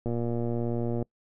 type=click train; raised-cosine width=2 ms; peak=-18 dBFS; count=115; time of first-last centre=0.06-1.026 s; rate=118 Hz; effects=noise-tail reverb RT60 0.1 s tail -25 dB re dry